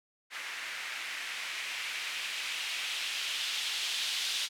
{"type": "noise with low-pass filter sweep", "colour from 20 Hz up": "violet", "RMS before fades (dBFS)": -36, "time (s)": [0.3, 4.49], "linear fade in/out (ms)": 50, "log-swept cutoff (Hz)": [1900, 3500], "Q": 1.9, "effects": []}